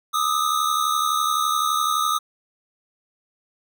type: tone pair together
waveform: square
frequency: 1208.2 / 1280 Hz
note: D6 / D#6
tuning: +49 / +49 cents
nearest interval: minor second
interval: 100 cents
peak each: -23 dBFS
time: 0.13-2.19 s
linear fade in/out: 20 ms
effects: none

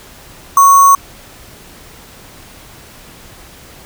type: tone with sample-and-hold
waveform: sine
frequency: 1108.7 Hz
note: C#6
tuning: in tune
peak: -3 dBFS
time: 0.57-0.95 s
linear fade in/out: 2 ms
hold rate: 7350 Hz
effects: pink hiss -38 dBFS RMS until 3.85 s

